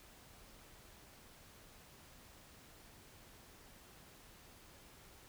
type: silence
effects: pink hiss -60 dBFS RMS until 5.28 s